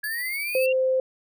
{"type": "linear sweep", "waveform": "sine", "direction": "up", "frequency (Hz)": [1661.2, 2794], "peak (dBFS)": -27, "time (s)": [0.03, 0.73], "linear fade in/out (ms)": 10}
{"type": "tone with tremolo", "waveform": "5% pulse", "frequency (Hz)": 4630, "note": "D8", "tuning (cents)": -25, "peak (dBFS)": -26, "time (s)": [0.04, 0.66], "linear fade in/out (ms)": 0, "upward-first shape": "square", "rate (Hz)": 14, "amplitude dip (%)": 25}
{"type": "tone", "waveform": "sine", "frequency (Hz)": 520, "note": "C5", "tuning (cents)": -11, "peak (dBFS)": -19, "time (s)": [0.55, 1], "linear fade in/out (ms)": 2}
{"effects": []}